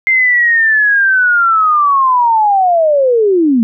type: linear sweep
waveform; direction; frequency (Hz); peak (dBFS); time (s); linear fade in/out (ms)
sine; down; 2100 to 217.8; -7; 0.07-3.63; 0
effects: none